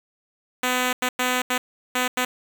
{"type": "tone bursts at uneven times", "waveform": "5% pulse", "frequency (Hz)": 251.5, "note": "B3", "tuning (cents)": 32, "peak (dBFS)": -9, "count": 6, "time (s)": [[0.63, 0.93], [1.02, 1.09], [1.19, 1.42], [1.5, 1.58], [1.95, 2.08], [2.17, 2.25]], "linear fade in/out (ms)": 5, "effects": ["8-bit"]}